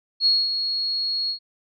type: tone with ADSR envelope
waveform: sine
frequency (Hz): 4316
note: C#8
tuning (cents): -47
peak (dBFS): -14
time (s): 0.2-1.39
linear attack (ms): 59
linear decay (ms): 220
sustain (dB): -8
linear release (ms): 93
effects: none